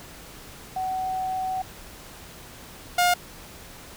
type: tone pair in turn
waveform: sine / sawtooth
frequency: 751 / 710.8 Hz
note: F#5 / F5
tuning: +26 / +30 cents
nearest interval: minor second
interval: 96 cents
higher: first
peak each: -25 / -14 dBFS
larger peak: second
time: 0.76-1.62 / 2.98-3.14 s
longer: first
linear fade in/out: 5 ms
effects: pink hiss -44 dBFS RMS until 3.96 s